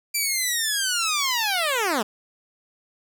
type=linear sweep; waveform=10% pulse; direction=down; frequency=2357 to 196 Hz; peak=-13 dBFS; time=0.14-2.03 s; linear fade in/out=10 ms; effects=none